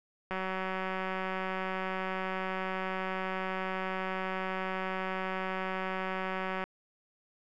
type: click train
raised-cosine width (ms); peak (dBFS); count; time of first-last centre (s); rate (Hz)
0.5; -20; 1191; 0.31-6.64; 188
effects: none